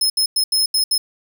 sawtooth tone bursts at uneven times, 5170 Hz, E8, 34 cents flat, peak -12 dBFS, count 6, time 0.01-0.1 / 0.17-0.26 / 0.36-0.44 / 0.52-0.66 / 0.74-0.84 / 0.91-0.98 s, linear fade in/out 5 ms, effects none

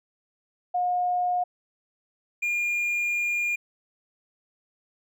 sine / triangle tone pair in turn, 718 / 2415 Hz, F5 / D7, +48 / +48 cents, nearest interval octave + major sixth, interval 2100 cents, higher second, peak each -22 dBFS, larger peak neither, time 0.74-1.44 / 2.42-3.56 s, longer second, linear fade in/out 10 ms, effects none

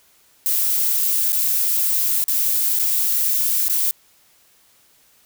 violet noise with dropouts, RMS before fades -19 dBFS, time 0.46-3.91 s, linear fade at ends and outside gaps 0 ms, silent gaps 1.321-1.329 / 2.24-2.282 / 2.79-2.796 / 3.682-3.697 s, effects white hiss -56 dBFS RMS until 5.25 s

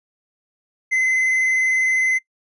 triangle tone with vibrato, 2048 Hz, C7, 38 cents flat, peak -14 dBFS, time 0.91-2.19 s, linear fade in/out 20 ms, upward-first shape square, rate 20 Hz, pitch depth 20 cents each way, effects noise-tail reverb RT60 0.1 s tail -22 dB re dry + resampled to 24000 Hz

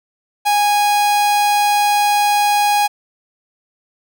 45% pulse tone, 825 Hz, G#5, 12 cents flat, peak -12 dBFS, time 0.45-2.88 s, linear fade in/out 20 ms, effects none

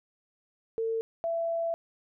sine tone pair in turn, 450.9 / 668.1 Hz, A4 / E5, +42 / +23 cents, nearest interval perfect fifth, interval 681 cents, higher second, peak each -27 dBFS, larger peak neither, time 0.78-1.01 / 1.24-1.74 s, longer second, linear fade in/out 0 ms, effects none

